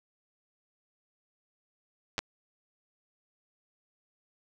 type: clicks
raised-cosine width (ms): 0.2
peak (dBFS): -13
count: 2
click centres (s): 2.181 / 2.19
effects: none